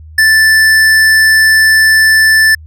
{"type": "tone with hard clipping", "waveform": "sine", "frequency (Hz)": 1760, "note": "A6", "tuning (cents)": 0, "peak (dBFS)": -6, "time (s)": [0.18, 2.55], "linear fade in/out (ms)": 5, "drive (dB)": 14, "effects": ["added 78 Hz sine -30 dBFS peak until 2.66 s"]}